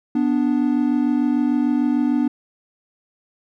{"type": "tone pair together", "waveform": "triangle", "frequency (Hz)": [247, 293.7], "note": ["B3", "D4"], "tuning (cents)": [0, 0], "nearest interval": "minor third", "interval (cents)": 300, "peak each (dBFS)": -17, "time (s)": [0.15, 2.28], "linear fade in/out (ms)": 5, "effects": []}